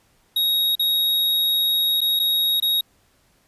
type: tone with dropouts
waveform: square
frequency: 3777 Hz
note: A#7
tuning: 22 cents sharp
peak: -18 dBFS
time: 0.36-2.81 s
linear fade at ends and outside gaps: 5 ms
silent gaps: 0.754-0.794 / 2.007-2.014 / 2.193-2.197 / 2.601-2.623 s
effects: pink hiss -61 dBFS RMS until 3.47 s + resampled to 32000 Hz

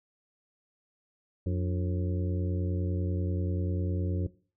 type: harmonic tone with a mistuned harmonic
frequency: 90 Hz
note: F#2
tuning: 47 cents flat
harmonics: 1 / 2 / 3 / 4 / 5 / 6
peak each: -28 / -34 / -38 / -40 / -42 / -44 dBFS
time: 1.46-4.27 s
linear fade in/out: 5 ms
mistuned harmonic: 3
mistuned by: +120 cents
effects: noise-tail reverb RT60 0.4 s tail -19 dB re dry

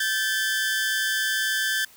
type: tone pair together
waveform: sawtooth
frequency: 1559.1 / 1739 Hz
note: G6 / A6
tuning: -10 / -21 cents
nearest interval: major second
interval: 189 cents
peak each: -22 dBFS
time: 0-1.85 s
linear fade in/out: 5 ms
effects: white hiss -52 dBFS RMS until 1.96 s

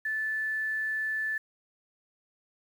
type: tone with quantisation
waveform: sine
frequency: 1749 Hz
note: A6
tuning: 11 cents flat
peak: -28 dBFS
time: 0.05-1.38 s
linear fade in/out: 5 ms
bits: 9
effects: none

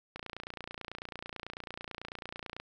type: click train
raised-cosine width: 0.3 ms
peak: -24 dBFS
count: 72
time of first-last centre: 0.16-2.6 s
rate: 29.1 Hz
effects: none

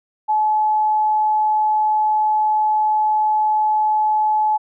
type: tone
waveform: sine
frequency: 857 Hz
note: A5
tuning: 46 cents flat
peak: -14 dBFS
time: 0.28-4.58 s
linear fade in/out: 20 ms
effects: none

